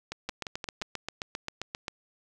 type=two click trains; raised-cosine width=0.2 ms; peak=-18 / -16 dBFS; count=5 / 13; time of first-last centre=0.12-0.816 / 0.29-1.882 s; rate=5.75 / 7.54 Hz; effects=none